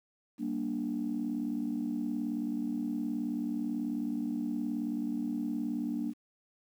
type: chord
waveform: sine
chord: G minor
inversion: none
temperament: just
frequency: 196 / 235.2 / 294 Hz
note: G3 / Bb3 / D4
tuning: 0 / +16 / +2 cents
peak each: -39 / -33 / -34 dBFS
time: 0.38-6.14 s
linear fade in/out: 50 ms
effects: tanh soft clip ceiling -24 dBFS + 10-bit